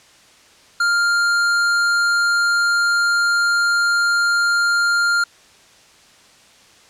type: tone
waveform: square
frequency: 1400 Hz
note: F6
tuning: 4 cents sharp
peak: -15 dBFS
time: 0.8-5.24 s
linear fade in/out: 5 ms
effects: white hiss -49 dBFS RMS until 6.89 s + low-pass 7000 Hz 12 dB/octave